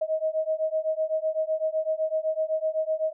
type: beating tone pair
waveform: sine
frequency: 627 / 634.9 Hz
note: D#5 / D#5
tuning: +13 / +35 cents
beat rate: 7.9 Hz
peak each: -27 / -27 dBFS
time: 0.01-3.13 s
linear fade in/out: 10 ms
effects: none